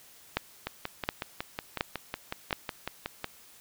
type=two click trains; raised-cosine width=0.3 ms; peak=-16 / -10 dBFS; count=15 / 4; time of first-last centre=0.67-3.244 / 0.37-2.528 s; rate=5.44 / 1.39 Hz; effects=white hiss -55 dBFS RMS until 3.6 s